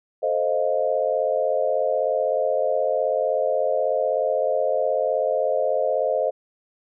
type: chord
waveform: sine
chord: F dominant seventh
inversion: first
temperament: equal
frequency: 440 / 523.3 / 622.3 / 698.5 Hz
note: A4 / C5 / Eb5 / F5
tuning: 0 / 0 / 0 / 0 cents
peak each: -28 / -23 / -23 / -28 dBFS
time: 0.22-6.31 s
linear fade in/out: 20 ms
effects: none